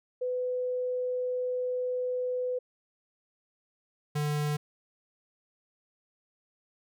sine / square tone pair in turn, 501 / 148.43 Hz, B4 / D3, +25 / +19 cents, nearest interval octave + major sixth, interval 2106 cents, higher first, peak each -28 dBFS, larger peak neither, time 0.21-2.59 / 4.15-4.57 s, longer first, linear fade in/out 10 ms, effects none

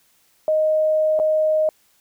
sine tone with dropouts, 622.3 Hz, D#5, in tune, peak -15 dBFS, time 0.48-1.69 s, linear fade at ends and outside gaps 1 ms, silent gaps 1.191-1.198 s, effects white hiss -60 dBFS RMS until 2 s

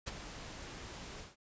pink noise with ADSR envelope, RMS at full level -37 dBFS, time 0.06-1.36 s, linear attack 19 ms, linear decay 22 ms, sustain -10 dB, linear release 170 ms, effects resampled to 16000 Hz

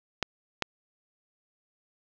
clicks, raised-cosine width 0.2 ms, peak -8 dBFS, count 2, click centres 0.227 / 0.623 s, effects low-pass 5000 Hz 12 dB/octave + 7-bit

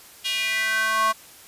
square tone with high-pass filter sweep, 220 Hz, A3, in tune, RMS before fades -23 dBFS, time 0.24-1.13 s, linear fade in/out 20 ms, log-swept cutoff 3100 to 980 Hz, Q 4.1, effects white hiss -47 dBFS RMS until 1.47 s + resampled to 32000 Hz

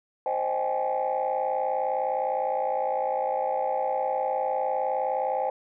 sine chord, Ab major seventh, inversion first, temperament equal with one note detuned, 523.3 / 622.3 / 784 / 843.7 Hz, C5 / Eb5 / G5 / Ab5, 0 / 0 / 0 / +27 cents, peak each -28 / -31 / -28 / -29 dBFS, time 0.26-5.5 s, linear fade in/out 2 ms, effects tanh soft clip ceiling -18 dBFS

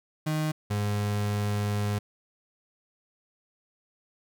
35% pulse tone pair in turn, 154.8 / 103.32 Hz, D#3 / G#2, -9 / -8 cents, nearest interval perfect fifth, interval 699 cents, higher first, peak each -24 dBFS, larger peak neither, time 0.26-0.52 / 0.7-1.99 s, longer second, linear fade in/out 10 ms, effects none

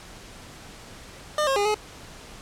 25% pulse tone with pitch steps, 604 / 539 / 407.6 / 424 Hz, D5 / C#5 / G#4 / G#4, +48 / -49 / -32 / +36 cents, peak -17 dBFS, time 1.38-1.744 s, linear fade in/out 2 ms, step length 91 ms, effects pink hiss -44 dBFS RMS until 2.41 s + low-pass 9000 Hz 12 dB/octave

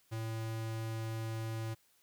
square tone, 112.1 Hz, A2, 33 cents sharp, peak -37 dBFS, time 0.11-1.75 s, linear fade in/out 20 ms, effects white hiss -70 dBFS RMS until 2.02 s

